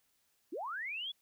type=linear sweep; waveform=sine; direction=up; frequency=261.6 to 3462 Hz; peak=-37 dBFS; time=0.52-1.12 s; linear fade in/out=10 ms; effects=white hiss -75 dBFS RMS until 1.21 s